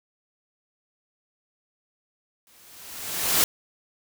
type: noise with exponential growth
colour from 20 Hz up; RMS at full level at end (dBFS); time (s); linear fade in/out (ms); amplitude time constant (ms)
white; -18; 2.47-3.44; 1; 210
effects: none